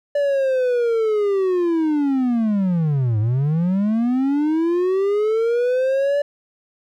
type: linear two-way sweep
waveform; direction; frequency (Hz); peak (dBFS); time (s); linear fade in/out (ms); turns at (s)
triangle; down then up; 581 to 103.6 to 581; -14; 0.15-6.22; 5; 3.19
effects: none